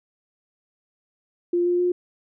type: tone with pitch steps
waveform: sine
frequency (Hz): 349.2 / 352.8 / 356.5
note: F4 / F4 / F4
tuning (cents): 0 / +18 / +36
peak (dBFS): -18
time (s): 1.53-1.92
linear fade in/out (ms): 5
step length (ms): 130
effects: none